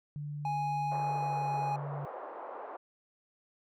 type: tone with pitch glide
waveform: sine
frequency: 146.83 to 143.31 Hz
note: D3 to D3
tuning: 0 to -42 cents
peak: -36 dBFS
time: 0.16-2.05 s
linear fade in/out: 0 ms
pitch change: -42 cents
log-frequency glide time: 0.94-1.67 s
type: tone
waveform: triangle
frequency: 830 Hz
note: G#5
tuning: 1 cent flat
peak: -29 dBFS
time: 0.45-1.76 s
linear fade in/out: 2 ms
type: band-pass noise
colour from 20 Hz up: white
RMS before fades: -43 dBFS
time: 0.91-2.77 s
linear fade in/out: 10 ms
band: 430 to 990 Hz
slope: 24 dB/octave
effects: none